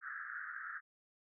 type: band-pass noise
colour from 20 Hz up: pink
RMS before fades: -45 dBFS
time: 0.01-0.81 s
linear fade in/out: 50 ms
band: 1300 to 1800 Hz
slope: 96 dB/octave
effects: none